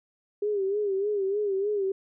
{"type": "tone with vibrato", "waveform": "sine", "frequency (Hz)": 401.8, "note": "G4", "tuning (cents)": 43, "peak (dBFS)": -24, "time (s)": [0.42, 1.92], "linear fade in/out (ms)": 5, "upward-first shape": "sine", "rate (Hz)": 3.3, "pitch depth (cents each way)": 85, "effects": []}